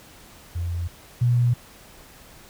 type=tone pair in turn; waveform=sine; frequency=86.1 / 121.28 Hz; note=F2 / B2; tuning=-24 / -31 cents; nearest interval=tritone; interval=593 cents; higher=second; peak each=-24 / -16 dBFS; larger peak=second; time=0.55-0.88 / 1.21-1.54 s; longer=neither; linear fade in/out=10 ms; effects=pink hiss -48 dBFS RMS until 2.49 s